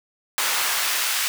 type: noise with high-pass filter sweep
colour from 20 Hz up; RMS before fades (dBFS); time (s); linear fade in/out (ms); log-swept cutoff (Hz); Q
pink; -23; 0.38-1.28; 0; 1000 to 1700; 0.79
effects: none